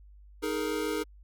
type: chord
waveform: square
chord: D# suspended fourth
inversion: none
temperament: equal with one note detuned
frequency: 311.1 / 419.4 / 466.2 Hz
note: D#4 / G#4 / A#4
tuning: 0 / +17 / 0 cents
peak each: -34 / -34 / -35 dBFS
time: 0.42-1.04 s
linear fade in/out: 20 ms
effects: added 50 Hz sine -50 dBFS peak until 1.23 s